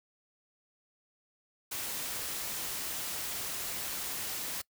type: noise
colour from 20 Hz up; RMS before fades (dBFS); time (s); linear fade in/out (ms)
white; -37; 1.71-4.62; 10
effects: noise-tail reverb RT60 0.1 s tail -23 dB re dry